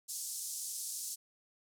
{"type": "band-pass noise", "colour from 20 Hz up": "white", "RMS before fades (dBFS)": -41, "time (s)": [0.08, 1.16], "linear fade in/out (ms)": 20, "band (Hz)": [5300, 11000], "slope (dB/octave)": 24, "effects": []}